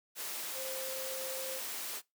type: tone in noise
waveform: sine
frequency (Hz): 526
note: C5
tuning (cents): +9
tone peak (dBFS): -41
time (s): 0.53-1.61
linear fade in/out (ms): 50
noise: white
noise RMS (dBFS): -40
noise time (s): 0.15-2.02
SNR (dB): -4
effects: noise-tail reverb RT60 0.2 s tail -22 dB re dry + high-pass 300 Hz 12 dB/octave